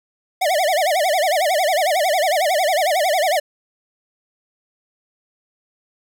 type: tone with vibrato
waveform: square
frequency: 667 Hz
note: E5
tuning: 20 cents sharp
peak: -16 dBFS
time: 0.41-3.4 s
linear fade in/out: 10 ms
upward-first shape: sine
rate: 11 Hz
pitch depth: 240 cents each way
effects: none